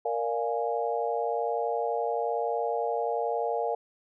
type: chord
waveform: sine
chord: Bb dominant seventh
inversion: none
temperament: equal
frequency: 466.2 / 587.3 / 698.5 / 830.6 Hz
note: Bb4 / D5 / F5 / Ab5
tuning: 0 / 0 / 0 / 0 cents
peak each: -30 / -34 / -31 / -33 dBFS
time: 0.05-3.75 s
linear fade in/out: 5 ms
effects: none